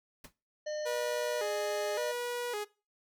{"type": "noise with exponential decay", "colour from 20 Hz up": "pink", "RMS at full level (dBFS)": -43, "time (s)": [0.24, 0.33], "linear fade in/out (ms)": 5, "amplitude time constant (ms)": 19}
{"type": "harmonic tone", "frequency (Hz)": 606, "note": "D#5", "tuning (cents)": -46, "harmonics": [1, 3, 5, 7, 9, 10], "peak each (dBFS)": [-34, -47, -55, -50, -60, -52], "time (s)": [0.66, 2.12], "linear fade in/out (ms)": 10}
{"type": "tone with vibrato", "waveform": "sawtooth", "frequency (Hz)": 449.8, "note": "A4", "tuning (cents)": 38, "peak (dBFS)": -30, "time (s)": [0.85, 2.65], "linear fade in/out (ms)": 20, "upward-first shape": "square", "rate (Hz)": 0.89, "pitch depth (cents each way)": 130}
{"effects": ["noise-tail reverb RT60 0.3 s tail -20 dB re dry"]}